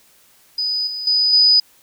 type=tone with level steps; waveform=sine; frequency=4978 Hz; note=D#8; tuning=in tune; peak=-18 / -24 / -13 / -9 dBFS; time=0.58-1.6 s; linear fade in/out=5 ms; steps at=0.87 / 1.07 / 1.33 s; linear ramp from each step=2 ms; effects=white hiss -53 dBFS RMS until 1.82 s